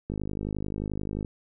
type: click train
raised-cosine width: 3 ms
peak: -19 dBFS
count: 60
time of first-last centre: 0.1-1.248 s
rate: 51.4 Hz
effects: none

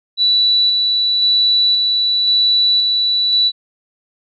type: tone with tremolo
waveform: sine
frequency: 3951 Hz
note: B7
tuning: in tune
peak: -10 dBFS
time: 0.17-3.52 s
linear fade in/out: 50 ms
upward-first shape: square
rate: 0.95 Hz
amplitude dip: 25%
effects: none

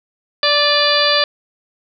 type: harmonic tone with a mistuned harmonic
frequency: 584 Hz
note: D5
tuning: 10 cents flat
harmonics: 1 / 2 / 3 / 4 / 5 / 6 / 7 / 8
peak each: -18 / -20 / -20 / -24 / -23 / -19 / -21 / -18 dBFS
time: 0.43-1.24 s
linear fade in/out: 2 ms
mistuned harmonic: 4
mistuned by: +57 cents
effects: none

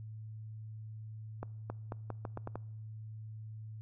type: accelerating click train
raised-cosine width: 1 ms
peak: -25 dBFS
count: 8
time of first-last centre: 1.43-2.556 s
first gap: 270 ms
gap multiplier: 0.82
effects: noise-tail reverb RT60 0.9 s tail -24 dB re dry + added 109 Hz sine -43 dBFS peak until 3.81 s

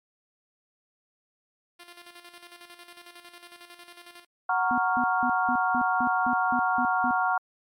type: tone with tremolo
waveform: 5% pulse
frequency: 348.6 Hz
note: F4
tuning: 3 cents flat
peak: -33 dBFS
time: 1.79-4.25 s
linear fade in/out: 10 ms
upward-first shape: square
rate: 11 Hz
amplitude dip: 60%
type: chord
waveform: sine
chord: Gb major seventh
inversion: none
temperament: equal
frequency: 740 / 932.3 / 1108.7 / 1396.9 Hz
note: Gb5 / Bb5 / Db6 / F6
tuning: 0 / 0 / 0 / 0 cents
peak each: -26 / -29 / -29 / -27 dBFS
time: 4.49-7.38 s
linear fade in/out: 5 ms
type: tone bursts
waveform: sine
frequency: 246.9 Hz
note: B3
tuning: in tune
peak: -28 dBFS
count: 10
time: 4.71-7.11 s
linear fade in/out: 0 ms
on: 69 ms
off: 190 ms
effects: MP3 64 kbps

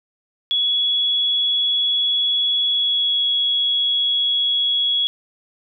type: tone with pitch glide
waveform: sine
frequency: 3370 to 3345 Hz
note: G#7 to G#7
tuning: +25 to +12 cents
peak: -16 dBFS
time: 0.51-5.07 s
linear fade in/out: 0 ms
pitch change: -13 cents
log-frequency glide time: 2.66-3.25 s
effects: none

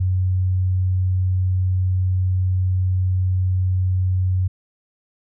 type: tone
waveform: sine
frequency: 92.5 Hz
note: F#2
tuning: in tune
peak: -16 dBFS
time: 0-4.48 s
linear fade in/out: 10 ms
effects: none

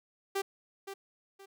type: tone with echo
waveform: sawtooth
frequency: 392 Hz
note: G4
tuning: in tune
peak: -26 dBFS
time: 0.35-0.42 s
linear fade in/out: 10 ms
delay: 520 ms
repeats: 2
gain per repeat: -10 dB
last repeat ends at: 1.46 s
effects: none

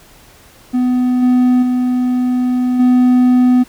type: tone with level steps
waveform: triangle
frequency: 250 Hz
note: B3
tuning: 21 cents sharp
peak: -9 / -6 / -10 / -5 dBFS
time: 0.73-3.64 s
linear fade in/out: 20 ms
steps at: 1.22 / 1.62 / 2.79 s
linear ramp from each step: 10 ms
effects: pink hiss -44 dBFS RMS until 3.68 s

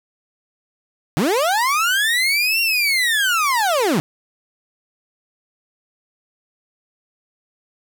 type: linear two-way sweep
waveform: 30% pulse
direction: up then down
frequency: 132.3 to 2771 to 132.3 Hz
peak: -13 dBFS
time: 1.17-4 s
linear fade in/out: 0 ms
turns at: 2.61 s
effects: none

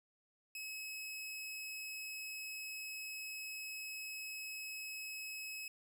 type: tone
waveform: sawtooth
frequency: 2568 Hz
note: E7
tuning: 46 cents flat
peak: -40 dBFS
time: 0.55-5.68 s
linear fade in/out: 2 ms
effects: none

